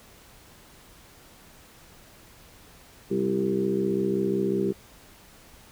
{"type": "harmonic tone with a mistuned harmonic", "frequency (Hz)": 65.41, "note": "C2", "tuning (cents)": 0, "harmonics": [2, 3, 4, 5, 6, 7], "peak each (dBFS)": [-37, -28, -35, -29, -26, -36], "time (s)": [3.1, 4.73], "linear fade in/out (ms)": 20, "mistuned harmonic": 5, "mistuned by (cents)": 55, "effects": ["pink hiss -52 dBFS RMS until 5.71 s"]}